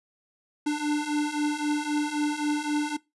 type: beating tone pair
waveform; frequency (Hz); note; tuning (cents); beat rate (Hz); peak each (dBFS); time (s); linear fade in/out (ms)
square; 294.8 / 298.6; D4 / D4; +7 / +29; 3.8; -30 / -27; 0.66-2.97; 10
effects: noise-tail reverb RT60 0.2 s tail -20 dB re dry + resampled to 24000 Hz